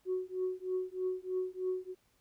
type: tone with tremolo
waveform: sine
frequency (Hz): 370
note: F#4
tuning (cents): 0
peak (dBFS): -28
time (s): 0.05-1.95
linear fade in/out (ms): 50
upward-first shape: triangle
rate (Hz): 3.2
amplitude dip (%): 100
effects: tanh soft clip ceiling -26 dBFS + pink hiss -72 dBFS RMS until 2.2 s